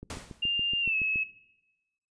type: click train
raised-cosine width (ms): 3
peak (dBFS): -28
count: 9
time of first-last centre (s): 0.03-1.158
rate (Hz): 7.09
type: noise with exponential decay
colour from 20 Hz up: pink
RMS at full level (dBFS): -36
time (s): 0.1-0.52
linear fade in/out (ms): 2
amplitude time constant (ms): 91
type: tone with pitch glide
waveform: sine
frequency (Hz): 2800 to 2582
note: F7 to E7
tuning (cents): +4 to -37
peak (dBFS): -25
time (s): 0.42-1.24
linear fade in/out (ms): 10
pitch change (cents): -141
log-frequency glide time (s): 0.81-0.96
effects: noise-tail reverb RT60 1.0 s tail -18 dB re dry + resampled to 22050 Hz